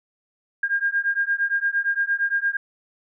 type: beating tone pair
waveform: sine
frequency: 1609 / 1617.7 Hz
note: G6 / G#6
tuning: +45 / -46 cents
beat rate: 8.7 Hz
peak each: -23 dBFS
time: 0.63-2.57 s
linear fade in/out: 5 ms
effects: none